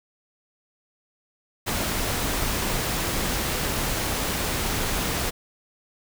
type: noise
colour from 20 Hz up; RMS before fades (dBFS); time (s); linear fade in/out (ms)
pink; -26; 1.66-5.31; 20
effects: none